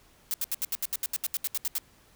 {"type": "noise bursts", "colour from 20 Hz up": "blue", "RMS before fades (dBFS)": -29, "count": 15, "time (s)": [0.31, 1.781], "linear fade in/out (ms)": 0, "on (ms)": 29, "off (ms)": 74, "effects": ["pink hiss -60 dBFS RMS until 2.15 s"]}